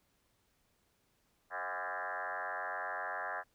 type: tone with frequency modulation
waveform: sine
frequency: 1193 Hz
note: D6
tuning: 27 cents sharp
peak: -36 dBFS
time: 1.5-3.44 s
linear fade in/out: 50 ms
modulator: 92.5 Hz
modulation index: 6.4
effects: pink hiss -75 dBFS RMS until 3.54 s